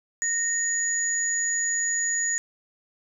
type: tone pair together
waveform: sine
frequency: 1851 / 6837 Hz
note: A#6 / G#8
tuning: -13 / +49 cents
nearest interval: octave + major seventh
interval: 2262 cents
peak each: -28 / -24 dBFS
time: 0.22-2.38 s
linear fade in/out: 0 ms
effects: none